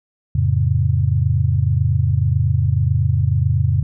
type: chord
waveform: sine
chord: F augmented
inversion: none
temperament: just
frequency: 87.31 / 109.13 / 136.42 Hz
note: F2 / A2 / C#3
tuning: 0 / -14 / -27 cents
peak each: -18 dBFS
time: 0.35-3.83 s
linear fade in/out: 5 ms
effects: none